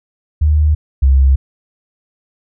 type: tone pair in turn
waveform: sine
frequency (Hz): 75.9 / 67.09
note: D#2 / C2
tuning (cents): -42 / +44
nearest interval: major second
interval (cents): 214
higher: first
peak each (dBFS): -8 / -6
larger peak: second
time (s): 0.41-0.75 / 1.02-1.36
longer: neither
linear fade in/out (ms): 10
effects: none